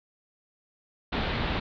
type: low-pass noise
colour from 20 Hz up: pink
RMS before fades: -29 dBFS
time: 1.12-1.6 s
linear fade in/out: 10 ms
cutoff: 4100 Hz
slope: 48 dB/octave
effects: none